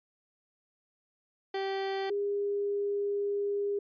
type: tone pair in turn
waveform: 30% pulse / sine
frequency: 388.5 / 405.2 Hz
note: G4 / G#4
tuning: -16 / -43 cents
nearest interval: minor second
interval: 73 cents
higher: second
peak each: -28 / -28 dBFS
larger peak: neither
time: 1.54-2.1 / 2.1-3.79 s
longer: second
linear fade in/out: 5 ms
effects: resampled to 11025 Hz